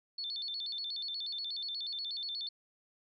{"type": "tone with vibrato", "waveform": "sine", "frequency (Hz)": 3951, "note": "B7", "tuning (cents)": 0, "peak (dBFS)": -36, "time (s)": [0.18, 2.49], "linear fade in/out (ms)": 5, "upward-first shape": "square", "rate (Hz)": 8.3, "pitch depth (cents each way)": 180, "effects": []}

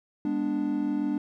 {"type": "chord", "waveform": "triangle", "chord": "G# diminished", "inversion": "none", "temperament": "equal with one note detuned", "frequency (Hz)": [205.4, 246.9, 293.7], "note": ["G#3", "B3", "D4"], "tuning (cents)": [-19, 0, 0], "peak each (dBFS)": [-30, -30, -25], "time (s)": [0.25, 1.18], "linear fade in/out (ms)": 2, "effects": []}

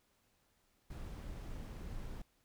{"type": "noise", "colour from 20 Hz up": "brown", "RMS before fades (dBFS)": -45, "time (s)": [0.9, 2.22], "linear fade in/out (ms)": 5, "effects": ["pink hiss -75 dBFS RMS until 2.44 s"]}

